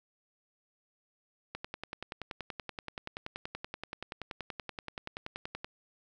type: click train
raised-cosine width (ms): 0.3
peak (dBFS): -22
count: 44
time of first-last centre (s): 1.55-5.645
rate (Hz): 10.5
effects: none